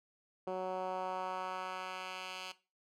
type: tone with band-pass filter sweep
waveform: 10% pulse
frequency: 185.6 Hz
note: F#3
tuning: 6 cents sharp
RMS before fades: -40 dBFS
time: 0.47-2.52 s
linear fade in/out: 5 ms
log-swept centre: 480 to 3300 Hz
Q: 1.2
effects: noise-tail reverb RT60 0.3 s tail -17 dB re dry